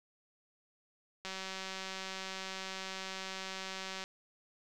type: click train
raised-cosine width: 0.2 ms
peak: -24 dBFS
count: 531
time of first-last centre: 1.25-4.039 s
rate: 190 Hz
effects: none